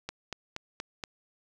click train, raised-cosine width 0.2 ms, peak -18 dBFS, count 5, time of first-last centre 0.09-1.038 s, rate 4.22 Hz, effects none

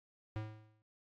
square tone with exponential decay, 108.2 Hz, A2, 29 cents flat, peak -36 dBFS, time 0.36-0.82 s, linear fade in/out 0 ms, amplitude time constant 100 ms, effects low-pass 3000 Hz 12 dB/octave + AAC 64 kbps

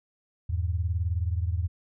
sine beating tone pair, 82.41 / 101.41 Hz, E2 / G#2, 0 / -41 cents, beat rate 19 Hz, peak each -26 / -30 dBFS, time 0.49-1.68 s, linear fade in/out 10 ms, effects none

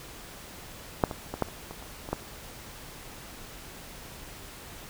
clicks, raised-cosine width 1 ms, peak -6 / -19 / -18 / -10 / -30 / -25 / -30 / -23 / -13 dBFS, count 9, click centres 1.038 / 1.112 / 1.34 / 1.423 / 1.486 / 1.71 / 1.825 / 2.089 / 2.13 s, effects pink hiss -45 dBFS RMS until 4.89 s

